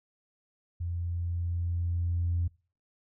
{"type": "tone with level ramp", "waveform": "sine", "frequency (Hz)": 86.2, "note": "F2", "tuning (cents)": -22, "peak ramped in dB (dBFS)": [-30, -24], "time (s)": [0.8, 2.48], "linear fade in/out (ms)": 10, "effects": ["noise-tail reverb RT60 0.4 s tail -25 dB re dry", "tanh soft clip ceiling -21 dBFS"]}